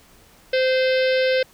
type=harmonic tone; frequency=518 Hz; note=C5; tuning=17 cents flat; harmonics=1 / 3 / 4 / 5 / 6 / 7 / 8 / 9 / 10; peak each=-17 / -27 / -29 / -31 / -33 / -34 / -35 / -36 / -37 dBFS; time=0.53-1.43 s; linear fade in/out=5 ms; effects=pink hiss -52 dBFS RMS until 1.53 s